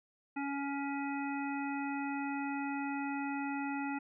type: harmonic tone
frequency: 280 Hz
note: C#4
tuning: 18 cents sharp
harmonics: 1 / 3 / 5 / 7 / 9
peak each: -36 / -40 / -45 / -47 / -46 dBFS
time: 0.36-3.99 s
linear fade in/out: 10 ms
effects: none